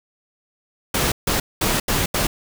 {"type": "noise bursts at uneven times", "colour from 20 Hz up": "pink", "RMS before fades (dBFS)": -20, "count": 5, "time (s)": [[0.94, 1.12], [1.27, 1.4], [1.61, 1.8], [1.88, 2.06], [2.14, 2.27]], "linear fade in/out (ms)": 5, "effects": []}